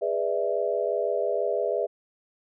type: chord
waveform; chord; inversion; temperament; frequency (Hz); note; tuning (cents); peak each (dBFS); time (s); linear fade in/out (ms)
sine; E dominant seventh; first; just; 412 / 494.4 / 593.3 / 659.3; G#4 / B4 / D5 / E5; -14 / +2 / +18 / 0; -29; 0.01-1.87; 20
effects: none